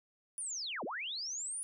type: linear two-way sweep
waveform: sine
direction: down then up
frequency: 9920 to 182.5 to 9920 Hz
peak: -37 dBFS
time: 0.38-1.63 s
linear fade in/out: 0 ms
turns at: 0.84 s
effects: none